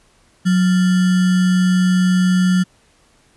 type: tone with sample-and-hold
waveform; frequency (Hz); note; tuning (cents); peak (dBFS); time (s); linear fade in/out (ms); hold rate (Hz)
sine; 182.9; F#3; -20; -11; 0.45-2.64; 20; 1575
effects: pink hiss -55 dBFS RMS until 3.36 s + resampled to 24000 Hz